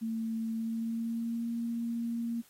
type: tone with pitch glide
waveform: sine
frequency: 225.1 to 233 Hz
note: A3 to A#3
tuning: +40 to -1 cents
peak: -31 dBFS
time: 0.01-2.42 s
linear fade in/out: 20 ms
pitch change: +59 cents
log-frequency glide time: 0.54-1.49 s
effects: white hiss -62 dBFS RMS until 2.49 s + AAC 48 kbps